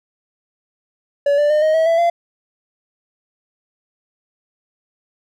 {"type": "tone with pitch steps", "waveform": "triangle", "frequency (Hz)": [570, 587.7, 606, 624.8, 644.3, 664.3, 684.9], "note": ["C#5", "D5", "D#5", "D#5", "E5", "E5", "F5"], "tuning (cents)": [48, 1, -46, 7, -40, 13, -34], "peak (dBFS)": -10, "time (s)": [1.26, 2.1], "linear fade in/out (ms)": 5, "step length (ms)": 120, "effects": []}